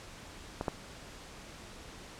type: clicks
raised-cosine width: 1 ms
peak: -19 / -16 dBFS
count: 2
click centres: 0.611 / 0.682 s
effects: pink hiss -49 dBFS RMS until 2.19 s + low-pass 8000 Hz 12 dB/octave